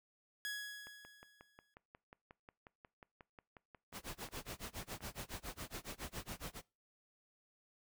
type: tone with exponential decay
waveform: sawtooth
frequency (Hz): 1673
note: G#6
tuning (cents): +12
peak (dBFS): -35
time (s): 0.45-1.74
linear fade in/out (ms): 0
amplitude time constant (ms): 280
type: click train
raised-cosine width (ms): 0.5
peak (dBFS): -39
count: 26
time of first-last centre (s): 0.87-5.366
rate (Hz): 5.56
type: noise with tremolo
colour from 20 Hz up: pink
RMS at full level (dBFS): -44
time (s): 3.92-6.62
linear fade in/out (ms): 50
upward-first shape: sine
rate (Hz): 7.2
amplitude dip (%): 100
effects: noise-tail reverb RT60 0.3 s tail -23 dB re dry